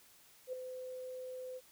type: tone with ADSR envelope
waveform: sine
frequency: 510 Hz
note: C5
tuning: 44 cents flat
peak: -35 dBFS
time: 0.47-1.61 s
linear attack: 60 ms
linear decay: 4 ms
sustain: -7 dB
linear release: 44 ms
effects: white hiss -63 dBFS RMS until 1.71 s